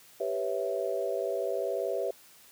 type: chord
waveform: sine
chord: C# half-diminished seventh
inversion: second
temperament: equal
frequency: 392 / 493.9 / 554.4 / 659.3 Hz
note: G4 / B4 / C#5 / E5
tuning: 0 / 0 / 0 / 0 cents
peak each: -34 dBFS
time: 0.2-2.11 s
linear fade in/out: 5 ms
effects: white hiss -56 dBFS RMS until 2.51 s + high-pass 80 Hz 12 dB/octave